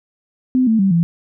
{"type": "tone with pitch steps", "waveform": "sine", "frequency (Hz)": [255.7, 222.6, 193.78, 168.7], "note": ["C4", "A3", "G3", "E3"], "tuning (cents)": [-40, 20, -20, 40], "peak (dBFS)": -11, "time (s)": [0.55, 1.03], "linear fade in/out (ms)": 0, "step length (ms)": 120, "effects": []}